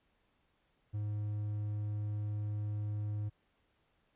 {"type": "tone", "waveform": "triangle", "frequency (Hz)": 104.7, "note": "G#2", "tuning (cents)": 15, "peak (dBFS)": -32, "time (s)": [0.93, 3.3], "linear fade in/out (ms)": 20, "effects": ["pink hiss -75 dBFS RMS until 4.15 s", "resampled to 8000 Hz"]}